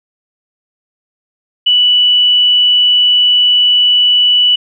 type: tone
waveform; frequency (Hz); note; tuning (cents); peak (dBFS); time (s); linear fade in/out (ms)
sine; 2960; F#7; 0; -6; 1.66-4.56; 10
effects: none